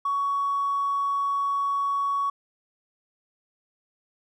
triangle tone with tanh clipping, 1120 Hz, C#6, 18 cents sharp, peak -22 dBFS, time 0.05-2.3 s, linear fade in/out 5 ms, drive 1 dB, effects none

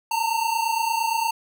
square tone pair together, 890 / 918.7 Hz, A5 / A#5, +20 / -25 cents, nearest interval minor second, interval 55 cents, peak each -26 / -24 dBFS, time 0.11-1.31 s, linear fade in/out 5 ms, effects none

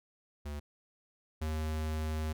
square tone pair in turn, 73.42 / 78.01 Hz, D2 / D#2, 0 / +5 cents, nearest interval minor second, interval 105 cents, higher second, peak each -38 / -33 dBFS, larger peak second, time 0.45-0.6 / 1.41-2.33 s, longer second, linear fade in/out 10 ms, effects none

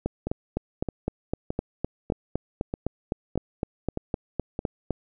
two click trains, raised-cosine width 2 ms, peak -12 / -15 dBFS, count 20 / 8, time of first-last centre 0.06-4.907 / 0.27-4.591 s, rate 3.92 / 1.62 Hz, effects none

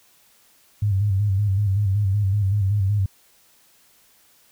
sine tone with vibrato, 100 Hz, G2, 35 cents sharp, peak -17 dBFS, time 0.82-3.06 s, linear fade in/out 5 ms, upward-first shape square, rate 5.3 Hz, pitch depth 67 cents each way, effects white hiss -57 dBFS RMS until 4.51 s

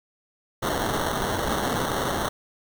violet noise with sample-and-hold, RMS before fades -26 dBFS, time 0.62-2.29 s, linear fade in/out 10 ms, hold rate 2450 Hz, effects none

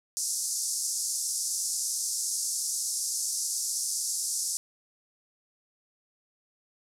pink band-pass noise, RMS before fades -31 dBFS, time 0.17-4.57 s, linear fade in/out 0 ms, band 5200 to 11000 Hz, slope 48 dB/octave, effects none

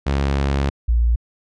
sawtooth / sine tone pair in turn, 69.3 / 58.2 Hz, C#2 / A#1, 0 / -2 cents, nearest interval minor third, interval 302 cents, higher first, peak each -13 dBFS, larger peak neither, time 0.06-0.7 / 0.88-1.16 s, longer first, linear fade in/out 10 ms, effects low-pass 5000 Hz 12 dB/octave

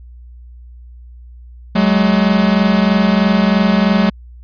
45% pulse tone pair together, 188.6 / 211.7 Hz, F#3 / G#3, +33 / +33 cents, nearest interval major second, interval 200 cents, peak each -13 dBFS, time 1.75-4.1 s, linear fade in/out 10 ms, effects added 60 Hz sine -34 dBFS peak until 4.43 s + resampled to 11025 Hz

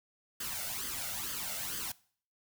white noise with flanger, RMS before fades -38 dBFS, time 0.4-1.92 s, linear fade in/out 5 ms, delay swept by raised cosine 0.62 to 1.45 ms, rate 2.2 Hz, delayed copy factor +0.7, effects noise-tail reverb RT60 0.5 s tail -21 dB re dry

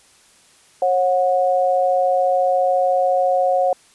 sine tone pair together, 544.1 / 730 Hz, C#5 / F#5, -32 / -24 cents, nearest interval perfect fourth, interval 508 cents, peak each -17 dBFS, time 0.82-3.73 s, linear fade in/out 2 ms, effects white hiss -52 dBFS RMS until 3.94 s + resampled to 24000 Hz

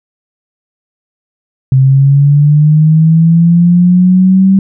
sine linear sweep, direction up, 130.81 to 194.1 Hz, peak -3 dBFS, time 1.72-4.59 s, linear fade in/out 2 ms, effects none

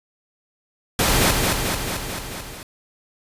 pink noise with echo, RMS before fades -18 dBFS, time 0.99-1.31 s, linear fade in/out 2 ms, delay 220 ms, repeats 6, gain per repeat -3 dB, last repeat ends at 2.63 s, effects resampled to 32000 Hz

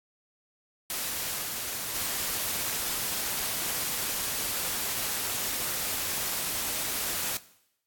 white noise with level steps, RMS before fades -32 / -34 / -31 dBFS, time 0.9-7.37 s, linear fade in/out 0 ms, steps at 1.41 / 1.94 s, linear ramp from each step 20 ms, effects noise-tail reverb RT60 0.8 s tail -18 dB re dry + AAC 64 kbps

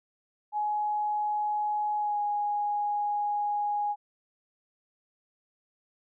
sine tone with pitch glide, 840 to 827.5 Hz, G#5 to G#5, +19 to -6 cents, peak -26 dBFS, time 0.52-3.96 s, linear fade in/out 50 ms, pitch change -25 cents, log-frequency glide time 1.97-2.19 s, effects none

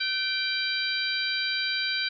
harmonic tone with a mistuned harmonic, 784 Hz, G5, in tune, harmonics 2 / 3 / 4 / 5 / 6, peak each -31 / -32 / -35 / -31 / -32 dBFS, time 0-2.09 s, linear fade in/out 10 ms, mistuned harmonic 2, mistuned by -46 cents, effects none

